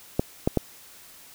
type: clicks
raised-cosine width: 2 ms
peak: -7 dBFS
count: 3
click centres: 0.195 / 0.475 / 0.573 s
effects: white hiss -49 dBFS RMS until 1.34 s